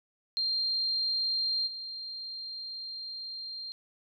sine tone with level steps, 4186 Hz, C8, in tune, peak -27 / -37 dBFS, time 0.37-3.72 s, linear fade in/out 0 ms, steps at 1.66 s, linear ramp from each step 20 ms, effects none

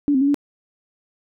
sine tone with pitch steps, 288.4 / 262.2 / 279.8 / 287.1 Hz, D4 / C4 / C#4 / D4, -31 / +4 / +16 / -39 cents, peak -14 dBFS, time 0.08-0.344 s, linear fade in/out 0 ms, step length 66 ms, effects none

